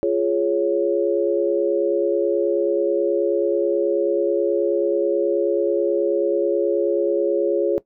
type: chord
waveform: sine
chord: Db major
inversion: first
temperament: just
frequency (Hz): 346.5 / 415.8 / 554.4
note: F4 / Ab4 / Db5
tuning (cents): -14 / +2 / 0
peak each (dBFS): -21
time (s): 0.03-7.78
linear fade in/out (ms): 0
effects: noise-tail reverb RT60 0.1 s tail -18 dB re dry